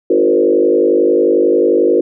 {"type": "tone with frequency modulation", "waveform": "sine", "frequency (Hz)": 414.8, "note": "G#4", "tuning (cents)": -2, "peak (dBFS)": -8, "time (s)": [0.1, 2.01], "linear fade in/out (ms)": 5, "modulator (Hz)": 51.2, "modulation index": 2, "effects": []}